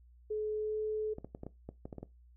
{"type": "tone with pitch glide", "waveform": "sine", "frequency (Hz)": [427.4, 430.4], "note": ["G#4", "A4"], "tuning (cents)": [50, -38], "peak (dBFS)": -32, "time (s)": [0.3, 1.14], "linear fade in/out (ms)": 10, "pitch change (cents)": 12, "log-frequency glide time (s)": [0.58, 0.78]}
{"type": "clicks", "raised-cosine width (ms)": 2, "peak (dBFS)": -29, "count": 10, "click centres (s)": [1.184, 1.246, 1.349, 1.434, 1.466, 1.69, 1.855, 1.928, 1.983, 2.03]}
{"effects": ["noise-tail reverb RT60 0.2 s tail -19 dB re dry", "added 60 Hz sine -57 dBFS peak until 2.36 s"]}